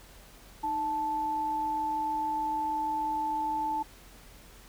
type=tone pair together; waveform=sine; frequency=310 / 876.8 Hz; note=D#4 / A5; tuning=-6 / -6 cents; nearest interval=octave + tritone; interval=1800 cents; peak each=-39 / -28 dBFS; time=0.63-3.83 s; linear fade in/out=10 ms; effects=added 44 Hz sine -54 dBFS peak until 4.68 s + pink hiss -54 dBFS RMS until 4.68 s